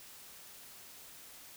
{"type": "silence", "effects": ["white hiss -53 dBFS RMS until 1.56 s"]}